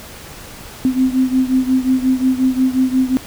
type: beating tone pair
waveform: sine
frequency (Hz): 257.2 / 262.8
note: C4 / C4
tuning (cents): -30 / +8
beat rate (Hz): 5.6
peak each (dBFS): -14 / -17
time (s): 0.85-3.17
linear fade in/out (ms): 0
effects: pink hiss -35 dBFS RMS until 3.26 s